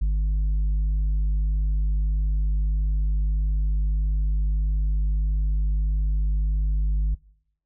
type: tone with tanh clipping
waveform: sine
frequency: 50.8 Hz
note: G#1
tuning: 38 cents flat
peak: -20 dBFS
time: 0.01-7.15 s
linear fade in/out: 10 ms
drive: 4 dB
effects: noise-tail reverb RT60 0.8 s tail -24 dB re dry